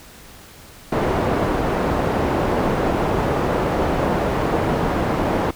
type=low-pass noise; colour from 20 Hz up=white; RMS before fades=-20 dBFS; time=0.92-5.51 s; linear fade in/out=5 ms; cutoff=690 Hz; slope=12 dB/octave; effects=pink hiss -43 dBFS RMS until 5.55 s